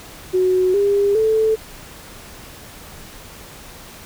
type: tone with pitch steps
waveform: sine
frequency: 369.4 / 402.8 / 439.3 Hz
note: F#4 / G4 / A4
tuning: -3 / +47 / -3 cents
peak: -13 dBFS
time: 0.33-1.56 s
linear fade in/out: 20 ms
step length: 410 ms
effects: pink hiss -39 dBFS RMS until 4.05 s